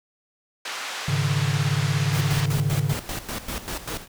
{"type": "band-pass noise", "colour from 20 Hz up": "pink", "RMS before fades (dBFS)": -32, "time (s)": [0.65, 2.46], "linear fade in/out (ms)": 5, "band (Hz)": [950, 5800], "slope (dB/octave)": 12}
{"type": "chord", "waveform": "triangle", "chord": "Ab suspended fourth", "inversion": "none", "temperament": "equal", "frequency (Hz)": [103.83, 138.59, 155.56], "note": ["Ab2", "Db3", "Eb3"], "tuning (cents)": [0, 0, 0], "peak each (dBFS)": [-25, -21, -24], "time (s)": [1.08, 2.95], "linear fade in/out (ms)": 5}
{"type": "noise with tremolo", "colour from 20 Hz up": "pink", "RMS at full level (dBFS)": -30, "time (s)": [2.11, 4.08], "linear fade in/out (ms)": 50, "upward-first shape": "square", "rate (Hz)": 5.1, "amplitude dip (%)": 70}
{"effects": []}